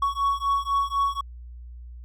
triangle beating tone pair, 1113 / 1117 Hz, C#6 / C#6, +7 / +13 cents, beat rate 4 Hz, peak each -23 dBFS, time 0.02-1.21 s, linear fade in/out 5 ms, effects added 60 Hz sine -38 dBFS peak until 2.04 s

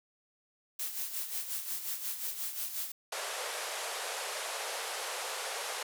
blue noise with tremolo, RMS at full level -35 dBFS, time 0.79-2.92 s, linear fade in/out 5 ms, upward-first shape sine, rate 5.6 Hz, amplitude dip 60%
pink band-pass noise, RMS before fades -38 dBFS, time 3.12-5.83 s, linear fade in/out 5 ms, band 450 to 12000 Hz, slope 48 dB/octave
effects none

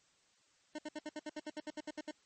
25% pulse tone bursts, 304.2 Hz, D#4, 39 cents flat, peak -36 dBFS, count 14, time 0.75-2.112 s, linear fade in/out 5 ms, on 36 ms, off 66 ms, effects white hiss -71 dBFS RMS until 2.25 s + MP3 32 kbps

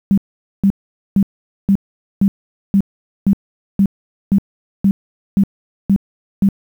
sine tone bursts, 197.1 Hz, G3, 10 cents sharp, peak -8 dBFS, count 13, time 0.11-6.488 s, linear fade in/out 0 ms, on 66 ms, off 460 ms, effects 7-bit

